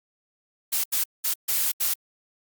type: noise bursts at uneven times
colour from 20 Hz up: blue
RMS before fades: -24 dBFS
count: 5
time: 0.72-0.84 / 0.92-1.04 / 1.24-1.34 / 1.48-1.72 / 1.8-1.94 s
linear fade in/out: 10 ms
effects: Opus 48 kbps